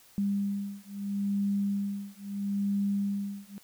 sine beating tone pair, 200 / 200.76 Hz, G3 / G3, +35 / +42 cents, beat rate 0.76 Hz, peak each -31 dBFS, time 0.18-3.58 s, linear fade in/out 0 ms, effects white hiss -58 dBFS RMS until 3.63 s

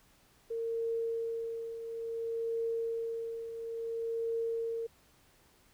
sine tone with tremolo, 458 Hz, A#4, 31 cents flat, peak -30 dBFS, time 0.5-4.87 s, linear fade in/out 10 ms, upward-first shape triangle, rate 0.58 Hz, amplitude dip 65%, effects pink hiss -65 dBFS RMS until 5.73 s

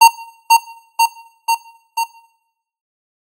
square tone with echo, 918 Hz, A#5, 27 cents flat, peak -3 dBFS, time 0.01-0.08 s, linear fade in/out 10 ms, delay 490 ms, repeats 4, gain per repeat -3 dB, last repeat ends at 2.04 s, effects noise-tail reverb RT60 0.8 s tail -18 dB re dry + AAC 64 kbps

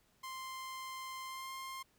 sawtooth tone with pitch glide, 1046.5 to 1058.7 Hz, C6 to C6, 0 to +20 cents, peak -39 dBFS, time 0.23-1.83 s, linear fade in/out 10 ms, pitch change +20 cents, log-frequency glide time 1.24-1.51 s, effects pink hiss -72 dBFS RMS until 1.98 s

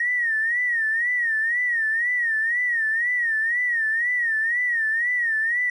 triangle tone with vibrato, 1864.7 Hz, A#6, in tune, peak -16 dBFS, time 0-5.7 s, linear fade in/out 5 ms, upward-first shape sine, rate 2 Hz, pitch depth 110 cents each way, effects tanh soft clip ceiling -18 dBFS + resampled to 24000 Hz

